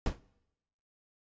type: noise with exponential decay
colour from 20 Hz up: brown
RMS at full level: -25 dBFS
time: 0.06-0.2 s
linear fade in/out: 2 ms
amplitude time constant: 30 ms
effects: noise-tail reverb RT60 0.9 s tail -23 dB re dry + resampled to 16000 Hz